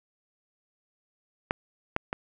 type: clicks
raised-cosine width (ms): 0.5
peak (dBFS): -10 / -10 / -15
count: 3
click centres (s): 1.509 / 1.964 / 2.129
effects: none